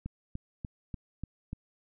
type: click train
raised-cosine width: 5 ms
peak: -24 dBFS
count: 6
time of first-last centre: 0.06-1.531 s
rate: 3.4 Hz
effects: none